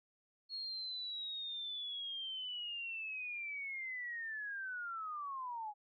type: linear sweep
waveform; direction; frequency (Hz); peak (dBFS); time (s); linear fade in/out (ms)
sine; down; 4320 to 817; -40; 0.49-5.74; 50
effects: AAC 32 kbps